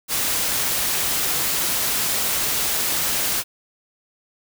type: noise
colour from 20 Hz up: white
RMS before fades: -22 dBFS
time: 0.08-3.44 s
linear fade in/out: 50 ms
effects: none